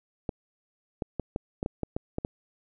clicks, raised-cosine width 2 ms, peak -16 dBFS, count 10, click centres 0.292 / 1.022 / 1.197 / 1.361 / 1.629 / 1.661 / 1.833 / 1.965 / 2.184 / 2.249 s, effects none

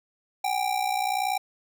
square ring-modulated tone, 784 Hz, G5, in tune, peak -22 dBFS, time 0.44-1.38 s, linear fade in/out 5 ms, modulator 30.4 Hz, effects none

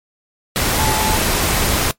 sine tone in noise, 868 Hz, A5, 24 cents flat, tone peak -20 dBFS, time 0.79-1.17 s, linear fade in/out 0 ms, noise pink, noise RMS -17 dBFS, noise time 0.56-1.91 s, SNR -6 dB, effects noise-tail reverb RT60 0.1 s tail -18 dB re dry + MP3 64 kbps

